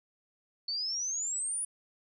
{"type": "exponential sweep", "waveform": "sine", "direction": "up", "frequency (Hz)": [4435, 9956], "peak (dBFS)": -31, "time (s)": [0.68, 1.65], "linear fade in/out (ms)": 5, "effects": []}